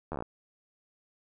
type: slowing click train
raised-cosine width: 1 ms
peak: -21 dBFS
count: 8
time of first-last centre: 0.12-0.224 s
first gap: 12 ms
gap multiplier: 1.07
effects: none